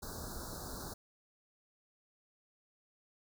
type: band-stop noise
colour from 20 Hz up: pink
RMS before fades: -44 dBFS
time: 0.02-0.94 s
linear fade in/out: 10 ms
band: 1600 to 3900 Hz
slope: 96 dB/octave
effects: none